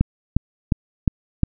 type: click train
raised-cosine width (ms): 5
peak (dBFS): -3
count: 5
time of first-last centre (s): 0.01-1.433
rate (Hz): 2.81
effects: none